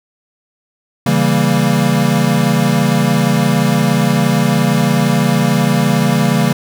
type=chord; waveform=square; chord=C# diminished seventh; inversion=none; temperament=equal; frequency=138.59 / 164.81 / 196 / 233.1 Hz; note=C#3 / E3 / G3 / Bb3; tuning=0 / 0 / 0 / 0 cents; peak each=-17 dBFS; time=1.06-6.53 s; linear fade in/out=5 ms; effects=none